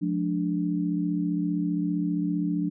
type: chord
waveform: sine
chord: D diminished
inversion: first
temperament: just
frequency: 176.2 / 211.4 / 293.7 Hz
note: F3 / Ab3 / D4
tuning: +16 / +31 / 0 cents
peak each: -27 / -33 / -27 dBFS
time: 0.01-2.7 s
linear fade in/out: 20 ms
effects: none